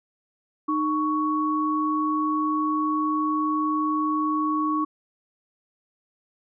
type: tone pair together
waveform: sine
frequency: 306.6 / 1115 Hz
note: D#4 / C#6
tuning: -25 / +10 cents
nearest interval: octave + minor seventh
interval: 2235 cents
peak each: -24 dBFS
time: 0.68-4.85 s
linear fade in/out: 10 ms
effects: none